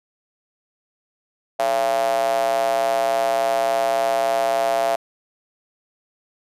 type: tone with high-pass filter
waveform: square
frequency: 61.74 Hz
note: B1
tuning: in tune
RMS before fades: -20 dBFS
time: 1.59-4.96 s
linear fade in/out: 5 ms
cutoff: 660 Hz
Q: 7.6
effects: resampled to 32000 Hz